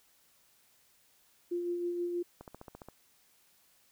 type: tone with tremolo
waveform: sine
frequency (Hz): 349.2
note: F4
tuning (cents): 0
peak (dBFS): -30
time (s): 1.51-2.23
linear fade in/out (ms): 10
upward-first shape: sine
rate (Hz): 6.3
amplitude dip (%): 35
type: click train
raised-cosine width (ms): 1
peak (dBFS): -32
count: 8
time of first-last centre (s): 2.41-2.886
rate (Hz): 14.7
effects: white hiss -67 dBFS RMS until 3.91 s